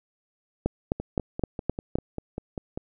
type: two click trains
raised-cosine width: 2 ms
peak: -10 / -18 dBFS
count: 6 / 10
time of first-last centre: 0.66-1.955 / 1-2.775 s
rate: 3.86 / 5.07 Hz
effects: none